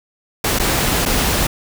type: noise with dropouts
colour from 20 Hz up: pink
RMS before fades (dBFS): -17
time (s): 0.44-1.47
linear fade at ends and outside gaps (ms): 5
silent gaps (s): 0.588-0.596 / 1.054-1.059
effects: none